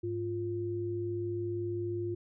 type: tone pair together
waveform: sine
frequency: 103.82 / 349.2 Hz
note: G#2 / F4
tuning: 0 / 0 cents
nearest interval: octave + major sixth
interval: 2100 cents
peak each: -37 / -33 dBFS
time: 0.03-2.15 s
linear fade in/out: 10 ms
effects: none